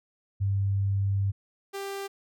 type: tone pair in turn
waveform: sine / sawtooth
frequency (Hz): 98.7 / 394.8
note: G2 / G4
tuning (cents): +12 / +12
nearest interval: 2 octaves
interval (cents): 2400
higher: second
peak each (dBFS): -23 / -29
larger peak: first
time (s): 0.4-1.32 / 1.73-2.08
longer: first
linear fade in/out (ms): 20
effects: none